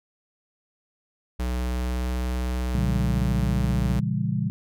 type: tone with pitch glide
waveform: square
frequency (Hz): 61.74 to 62.21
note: B1 to B1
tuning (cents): 0 to +13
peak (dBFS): -25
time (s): 1.39-4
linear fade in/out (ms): 10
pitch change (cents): +13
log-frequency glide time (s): 1.6-2.11
type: chord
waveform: sine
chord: A# diminished seventh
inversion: none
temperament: just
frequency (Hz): 116.54 / 139.85 / 167.82 / 201.4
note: A#2 / C#3 / E3 / G3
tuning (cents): 0 / +16 / +31 / +47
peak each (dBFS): -28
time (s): 2.75-4.5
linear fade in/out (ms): 0
effects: none